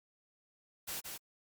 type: noise with echo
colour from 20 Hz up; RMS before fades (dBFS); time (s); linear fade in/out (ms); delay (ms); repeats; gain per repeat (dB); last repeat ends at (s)
white; -40; 0.87-1.01; 20; 170; 1; -4; 1.18
effects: Opus 48 kbps